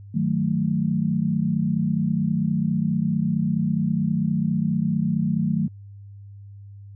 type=chord; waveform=sine; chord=D# diminished; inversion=none; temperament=equal; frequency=155.56 / 185 / 220 Hz; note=D#3 / F#3 / A3; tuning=0 / 0 / 0 cents; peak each=-24 dBFS; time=0.14-5.68 s; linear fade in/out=10 ms; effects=added 100 Hz sine -39 dBFS peak until 6.95 s